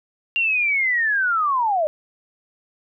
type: linear sweep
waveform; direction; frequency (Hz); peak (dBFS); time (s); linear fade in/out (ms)
sine; down; 2794 to 587.3; -17; 0.36-1.87; 0
effects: none